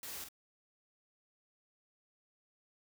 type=noise with echo; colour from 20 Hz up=white; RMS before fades=-45 dBFS; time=0.03-0.24 s; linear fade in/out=2 ms; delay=47 ms; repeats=1; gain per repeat=-6 dB; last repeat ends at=0.287 s; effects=none